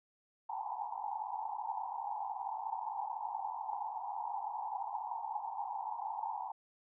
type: band-pass noise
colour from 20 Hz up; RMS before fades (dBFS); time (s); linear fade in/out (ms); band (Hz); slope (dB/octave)
white; -40; 0.49-6.52; 5; 780 to 940; 96
effects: none